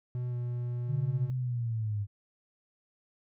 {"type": "tone with pitch glide", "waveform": "triangle", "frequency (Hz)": [123.47, 121.56], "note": ["B2", "B2"], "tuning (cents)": [0, -27], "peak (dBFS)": -29, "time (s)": [0.15, 1.3], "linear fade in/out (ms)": 0, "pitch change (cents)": -27, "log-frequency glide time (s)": [0.29, 0.35]}
{"type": "linear sweep", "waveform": "sine", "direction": "down", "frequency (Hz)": [147.8, 100], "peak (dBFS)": -29, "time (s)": [0.87, 2.07], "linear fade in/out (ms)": 50}
{"effects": []}